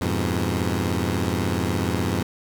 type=chord; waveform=15% pulse; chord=F diminished; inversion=none; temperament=equal; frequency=87.31 / 103.83 / 123.47 Hz; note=F2 / Ab2 / Cb3; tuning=0 / 0 / 0 cents; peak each=-18 / -20 / -23 dBFS; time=0.01-2.23 s; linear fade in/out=5 ms; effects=none